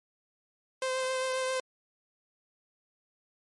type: tone with vibrato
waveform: sawtooth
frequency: 519 Hz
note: C5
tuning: 14 cents flat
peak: -25 dBFS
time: 0.82-1.6 s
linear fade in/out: 2 ms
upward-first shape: triangle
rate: 7.5 Hz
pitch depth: 17 cents each way
effects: MP3 48 kbps